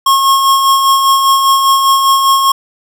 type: tone with tremolo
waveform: square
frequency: 1085 Hz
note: C#6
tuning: 37 cents flat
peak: -6 dBFS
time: 0.06-2.52 s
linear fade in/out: 5 ms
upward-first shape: sine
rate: 5 Hz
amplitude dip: 40%
effects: none